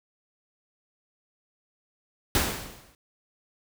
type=noise with exponential decay; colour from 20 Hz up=pink; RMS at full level=-21 dBFS; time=2.35-2.95 s; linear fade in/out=1 ms; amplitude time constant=130 ms; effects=none